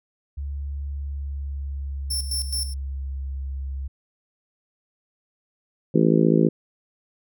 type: tone with pitch glide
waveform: sine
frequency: 70.5 to 67.67 Hz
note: C#2 to C#2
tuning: +30 to -41 cents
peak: -27 dBFS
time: 0.37-3.88 s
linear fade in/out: 10 ms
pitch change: -71 cents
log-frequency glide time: 0.9-3.13 s
type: tone with tremolo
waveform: 20% pulse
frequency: 5380 Hz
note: E8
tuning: 34 cents sharp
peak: -19 dBFS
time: 2.1-2.74 s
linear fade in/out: 10 ms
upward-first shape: square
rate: 4.7 Hz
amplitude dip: 75%
type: harmonic tone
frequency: 55 Hz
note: A1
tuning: in tune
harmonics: 3 / 4 / 5 / 6 / 7 / 8 / 9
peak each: -20 / -21 / -24 / -22 / -23 / -27 / -28 dBFS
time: 5.94-6.49 s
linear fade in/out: 10 ms
effects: none